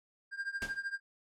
triangle tone with tremolo, 1600 Hz, G6, 35 cents sharp, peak -30 dBFS, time 0.31-1 s, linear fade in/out 50 ms, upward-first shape triangle, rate 13 Hz, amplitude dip 95%
pink noise with exponential decay, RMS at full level -38 dBFS, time 0.62-0.84 s, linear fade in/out 0 ms, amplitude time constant 46 ms
effects low-pass 9000 Hz 12 dB/octave

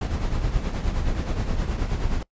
brown noise with tremolo, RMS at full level -22 dBFS, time 0.01-2.23 s, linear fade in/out 5 ms, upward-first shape triangle, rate 9.5 Hz, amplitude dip 60%, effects noise-tail reverb RT60 0.1 s tail -22 dB re dry + resampled to 16000 Hz

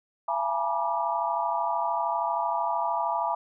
sine tone cluster, 677 / 832 / 865 / 964 / 1182 Hz, E5 / G#5 / A5 / B5 / D6, +46 / +3 / -30 / -42 / +11 cents, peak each -31 / -33 / -33 / -28 / -33 dBFS, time 0.28-3.35 s, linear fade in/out 5 ms, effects none

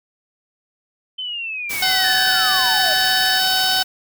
sine linear sweep, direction down, 3082 to 587.3 Hz, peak -24 dBFS, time 1.18-2.94 s, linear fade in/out 10 ms
white noise, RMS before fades -27 dBFS, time 1.69-3.84 s, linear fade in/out 20 ms
harmonic tone, 754 Hz, F#5, 32 cents sharp, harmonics 1 / 2 / 4 / 5 / 6 / 7, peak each -23 / -23 / -23 / -23 / -23 / -23 dBFS, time 1.82-3.83 s, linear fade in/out 5 ms
sine tone with vibrato, 1738 Hz, A6, 22 cents flat, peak -22 dBFS, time 2.03-3.4 s, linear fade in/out 20 ms, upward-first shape sine, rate 17 Hz, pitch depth 13 cents each way
effects none

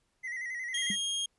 triangle tone with vibrato, 1975.5 Hz, B6, in tune, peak -33 dBFS, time 0.23-0.96 s, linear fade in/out 20 ms, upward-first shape square, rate 11 Hz, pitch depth 58 cents each way
sawtooth tone, 3246 Hz, G#7, 40 cents flat, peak -27 dBFS, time 0.74-1.26 s, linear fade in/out 5 ms
sine tone with exponential decay, 200 Hz, G3, 35 cents sharp, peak -30 dBFS, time 0.9-1 s, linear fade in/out 2 ms, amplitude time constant 20 ms
effects pink hiss -75 dBFS RMS until 1.38 s + resampled to 24000 Hz

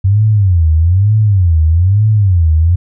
sine tone with vibrato, 92.5 Hz, F#2, in tune, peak -6 dBFS, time 0.04-2.76 s, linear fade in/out 10 ms, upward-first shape sine, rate 1.1 Hz, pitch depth 280 cents each way, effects none

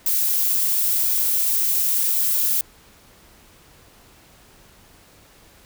violet noise, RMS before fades -20 dBFS, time 0.06-2.61 s, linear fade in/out 2 ms, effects pink hiss -51 dBFS RMS until 5.65 s

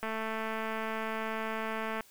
click train, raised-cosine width 0.5 ms, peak -21 dBFS, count 438, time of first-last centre 0.03-2.007 s, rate 221 Hz, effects white hiss -59 dBFS RMS until 2.1 s

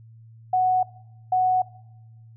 sine tone pair in turn, 740 / 740 Hz, F#5 / F#5, 0 / 0 cents, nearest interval unison, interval 0 cents, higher neither, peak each -17 dBFS, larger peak neither, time 0.53-0.83 / 1.32-1.62 s, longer neither, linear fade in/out 5 ms, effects noise-tail reverb RT60 1.0 s tail -20 dB re dry + added 113 Hz sine -45 dBFS peak until 2.36 s

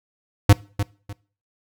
square tone with echo, 101.1 Hz, G#2, 46 cents flat, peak -8 dBFS, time 0.49-0.53 s, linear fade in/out 5 ms, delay 300 ms, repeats 2, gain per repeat -12 dB, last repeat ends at 1.13 s, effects noise-tail reverb RT60 0.4 s tail -22 dB re dry

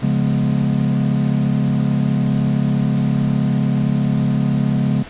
triangle chord, C# dominant seventh, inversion none, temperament equal with one note detuned, 138.59 / 173.91 / 207.7 / 246.9 Hz, C#3 / E#3 / G#3 / B3, 0 / -7 / 0 / 0 cents, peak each -16 / -21 / -17 / -21 dBFS, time 0.02-5.03 s, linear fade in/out 10 ms, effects pink hiss -36 dBFS RMS until 5.09 s + resampled to 8000 Hz

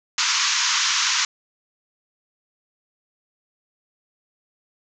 white band-pass noise, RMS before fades -21 dBFS, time 0.18-1.25 s, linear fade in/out 2 ms, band 930 to 6900 Hz, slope 96 dB/octave, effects none

